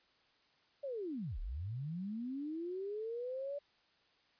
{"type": "linear two-way sweep", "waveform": "sine", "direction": "down then up", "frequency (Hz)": [580, 30.87, 580], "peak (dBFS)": -38, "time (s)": [0.83, 3.59], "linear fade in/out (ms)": 10, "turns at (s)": 1.39, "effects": ["white hiss -71 dBFS RMS until 4.39 s", "resampled to 11025 Hz"]}